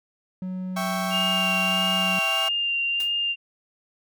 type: tone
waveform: triangle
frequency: 185 Hz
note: F#3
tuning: in tune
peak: -26 dBFS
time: 0.42-2.19 s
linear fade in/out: 2 ms
type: chord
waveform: 30% pulse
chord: C# diminished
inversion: first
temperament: equal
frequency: 659.3 / 784 / 1108.7 Hz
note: E5 / G5 / C#6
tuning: 0 / 0 / 0 cents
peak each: -28 dBFS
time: 0.76-2.49 s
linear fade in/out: 10 ms
type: tone with vibrato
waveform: sine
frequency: 2794 Hz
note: F7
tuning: in tune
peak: -22 dBFS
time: 1.1-3.36 s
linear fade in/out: 50 ms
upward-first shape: sine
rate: 1.6 Hz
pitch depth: 15 cents each way
type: noise with exponential decay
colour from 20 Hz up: white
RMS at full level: -35 dBFS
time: 3-3.15 s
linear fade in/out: 2 ms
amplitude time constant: 32 ms
effects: none